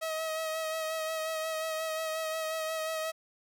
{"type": "tone with vibrato", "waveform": "sawtooth", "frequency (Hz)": 637, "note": "D#5", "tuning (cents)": 41, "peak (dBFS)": -28, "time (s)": [0.01, 3.12], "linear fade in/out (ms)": 20, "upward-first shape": "sine", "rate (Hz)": 5.6, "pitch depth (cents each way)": 23, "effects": []}